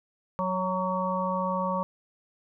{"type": "harmonic tone with a mistuned harmonic", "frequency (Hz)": 185, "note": "F#3", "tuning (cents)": 0, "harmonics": [1, 3, 5, 6], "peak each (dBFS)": [-31, -31, -31, -31], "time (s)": [0.39, 1.83], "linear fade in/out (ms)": 0, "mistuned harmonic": 6, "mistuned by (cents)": 26, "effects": []}